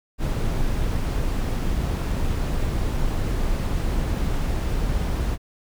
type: noise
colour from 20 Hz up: brown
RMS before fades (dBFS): -23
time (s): 0.18-5.38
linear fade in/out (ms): 50
effects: none